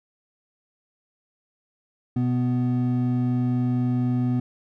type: tone pair together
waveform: triangle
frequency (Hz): 124.1 / 248.2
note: B2 / B3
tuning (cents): +9 / +9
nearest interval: octave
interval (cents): 1200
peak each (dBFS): -21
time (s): 2.16-4.4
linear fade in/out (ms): 5
effects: none